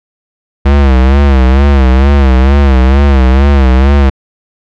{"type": "tone with vibrato", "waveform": "square", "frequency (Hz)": 67.3, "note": "C2", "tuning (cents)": 49, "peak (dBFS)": -4, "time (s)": [0.65, 4.1], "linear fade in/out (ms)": 10, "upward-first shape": "sine", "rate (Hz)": 2.2, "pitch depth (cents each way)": 100, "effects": ["low-pass 3000 Hz 12 dB/octave"]}